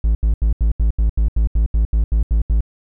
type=tone bursts; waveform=triangle; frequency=54.6 Hz; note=A1; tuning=13 cents flat; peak=-10 dBFS; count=14; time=0.04-2.607 s; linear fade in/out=0 ms; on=110 ms; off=79 ms; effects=none